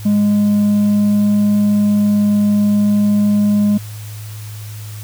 triangle tone with hard clipping, 206.6 Hz, G#3, 9 cents flat, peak -9 dBFS, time 0.05-3.78 s, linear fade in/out 10 ms, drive 1 dB, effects added 106 Hz sine -27 dBFS peak until 5.03 s + white hiss -38 dBFS RMS until 5.03 s

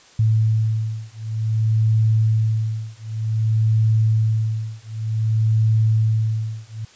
sine beating tone pair, 110 / 110.54 Hz, A2 / A2, 0 / +8 cents, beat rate 0.54 Hz, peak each -19 dBFS, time 0.19-6.85 s, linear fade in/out 5 ms, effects white hiss -49 dBFS RMS until 6.95 s + resampled to 16000 Hz

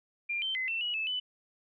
sine tone with pitch steps, 2393 / 3108 / 2042 / 2686 / 2916 / 2618 / 2997 Hz, D7 / G7 / C7 / E7 / F#7 / E7 / F#7, +32 / -16 / -43 / +32 / -26 / -13 / +22 cents, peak -30 dBFS, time 0.29-1.2 s, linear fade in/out 10 ms, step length 130 ms, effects none

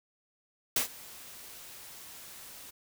white noise with ADSR envelope, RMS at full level -26 dBFS, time 0.76-2.71 s, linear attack 3 ms, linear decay 110 ms, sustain -22 dB, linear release 14 ms, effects none

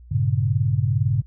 sine chord, G diminished, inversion none, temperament equal with one note detuned, 98.91 / 116.54 / 138.59 Hz, G2 / Bb2 / Db3, +16 / 0 / 0 cents, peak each -22 dBFS, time 0.11-1.22 s, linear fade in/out 10 ms, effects added 60 Hz sine -42 dBFS peak until 1.26 s

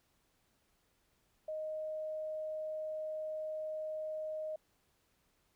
sine tone, 622.3 Hz, D#5, in tune, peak -37 dBFS, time 1.48-4.56 s, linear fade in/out 5 ms, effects pink hiss -75 dBFS RMS until 5.55 s

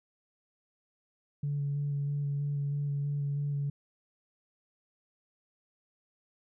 sine tone with vibrato, 143.1 Hz, D3, 45 cents flat, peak -28 dBFS, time 1.43-3.7 s, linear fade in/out 5 ms, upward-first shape square, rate 3.1 Hz, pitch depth 12 cents each way, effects tanh soft clip ceiling -25 dBFS

